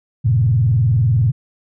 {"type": "tone with vibrato", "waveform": "sine", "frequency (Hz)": 116.54, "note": "A#2", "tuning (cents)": 0, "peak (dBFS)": -11, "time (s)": [0.24, 1.32], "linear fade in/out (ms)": 20, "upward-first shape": "square", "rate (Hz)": 20, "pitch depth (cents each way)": 270, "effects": []}